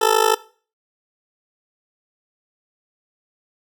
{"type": "tone with amplitude modulation", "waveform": "20% pulse", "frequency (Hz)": 440, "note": "A4", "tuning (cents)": 0, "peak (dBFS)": -5, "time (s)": [0.01, 0.35], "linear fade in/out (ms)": 10, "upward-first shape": "sine", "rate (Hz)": 52.3, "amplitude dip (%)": 90, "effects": ["noise-tail reverb RT60 0.4 s tail -19 dB re dry"]}